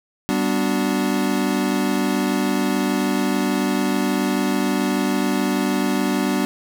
square chord, G major seventh, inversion none, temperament equal with one note detuned, 195.21 / 246.9 / 293.7 / 370 Hz, G3 / B3 / D4 / F#4, -7 / 0 / 0 / 0 cents, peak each -24 / -24 / -24 / -28 dBFS, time 0.29-6.45 s, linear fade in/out 0 ms, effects none

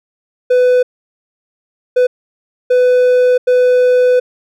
triangle tone bursts at uneven times, 499.5 Hz, B4, 20 cents sharp, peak -5 dBFS, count 4, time 0.5-0.83 / 1.96-2.07 / 2.7-3.38 / 3.47-4.2 s, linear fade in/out 10 ms, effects none

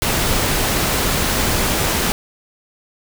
pink noise, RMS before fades -18 dBFS, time 0.02-2.12 s, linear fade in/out 0 ms, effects none

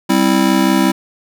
square chord, C major, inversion second, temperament just, 196.22 / 261.6 / 327 Hz, G3 / C4 / E4, +2 / 0 / -14 cents, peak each -16 dBFS, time 0.09-0.92 s, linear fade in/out 10 ms, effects none

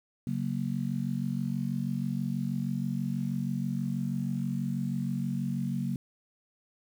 sine chord, F# major, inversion second, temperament just, 138.75 / 185 / 231.2 Hz, C#3 / F#3 / A#3, +2 / 0 / -14 cents, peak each -33 dBFS, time 0.27-5.96 s, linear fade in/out 2 ms, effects 9-bit

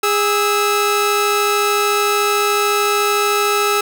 sawtooth tone pair together, 409.9 / 1303.3 Hz, G#4 / E6, -23 / -20 cents, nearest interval octave + minor sixth, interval 2003 cents, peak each -13 dBFS, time 0.03-3.81 s, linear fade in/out 5 ms, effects none

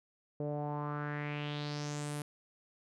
sawtooth tone with low-pass filter sweep, 147.2 Hz, D3, 4 cents sharp, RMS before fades -38 dBFS, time 0.4-2.22 s, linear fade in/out 2 ms, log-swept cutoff 510 to 11000 Hz, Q 3.8, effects none

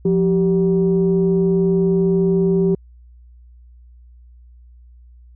sine tone pair together, 175.26 / 388.6 Hz, F3 / G4, +6 / -15 cents, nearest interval octave + major second, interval 1379 cents, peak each -15 dBFS, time 0.05-2.75 s, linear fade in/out 5 ms, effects tanh soft clip ceiling -7 dBFS + added 60 Hz sine -42 dBFS peak until 5.35 s

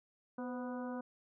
harmonic tone with a mistuned harmonic, 246.9 Hz, B3, in tune, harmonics 1 / 2 / 3 / 4 / 5 / 6, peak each -40 / -45 / -50 / -50 / -54 / -54 dBFS, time 0.38-1.01 s, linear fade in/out 5 ms, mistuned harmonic 2, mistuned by +54 cents, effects none

